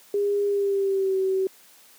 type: tone with pitch glide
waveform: sine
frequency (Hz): 406 to 381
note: G#4 to G4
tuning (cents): -39 to -49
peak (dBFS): -20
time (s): 0.14-1.47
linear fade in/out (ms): 2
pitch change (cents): -110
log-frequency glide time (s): 0.46-1.16
effects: white hiss -53 dBFS RMS until 1.98 s + high-pass 200 Hz 12 dB/octave